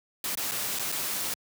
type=noise with dropouts; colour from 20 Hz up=white; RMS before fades=-31 dBFS; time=0.24-1.34 s; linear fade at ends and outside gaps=2 ms; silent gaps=0.352-0.373 / 0.513-0.518 / 0.789-0.794 / 0.919-0.923 s; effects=high-pass 100 Hz 12 dB/octave